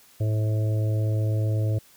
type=harmonic tone; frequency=108.1 Hz; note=A2; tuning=30 cents flat; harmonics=1 / 3 / 4 / 5 / 6; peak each=-21 / -36 / -39 / -37 / -40 dBFS; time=0.2-1.79 s; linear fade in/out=10 ms; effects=white hiss -55 dBFS RMS until 1.96 s